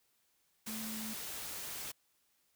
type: tone in noise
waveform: sine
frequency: 219.5 Hz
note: A3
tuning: 4 cents flat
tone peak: -42 dBFS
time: 0.67-1.14 s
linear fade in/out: 10 ms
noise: white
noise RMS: -43 dBFS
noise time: 0.66-1.92 s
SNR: -2 dB
effects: white hiss -75 dBFS RMS until 2.55 s